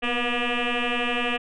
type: tone with frequency modulation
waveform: sine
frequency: 1199 Hz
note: D6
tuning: 36 cents sharp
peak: -21 dBFS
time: 0.02-1.38 s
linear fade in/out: 20 ms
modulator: 241 Hz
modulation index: 7.3
effects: tanh soft clip ceiling -18 dBFS